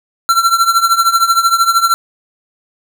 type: tone with tremolo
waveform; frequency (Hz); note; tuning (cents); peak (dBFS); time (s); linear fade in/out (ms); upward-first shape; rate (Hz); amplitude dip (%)
square; 1357; E6; +50; -6; 0.29-1.94; 0; triangle; 13; 85
effects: none